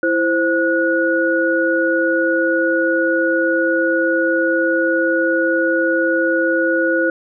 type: tone cluster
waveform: sine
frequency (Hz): 332.6 / 524 / 1459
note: E4 / C5 / F#6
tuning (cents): +16 / +2 / -25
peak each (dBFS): -18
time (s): 0.03-7.1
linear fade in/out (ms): 2
effects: none